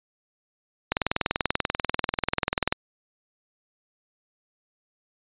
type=click train; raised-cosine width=0.3 ms; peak=-6 dBFS; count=38; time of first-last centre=0.92-2.725 s; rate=20.5 Hz; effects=resampled to 8000 Hz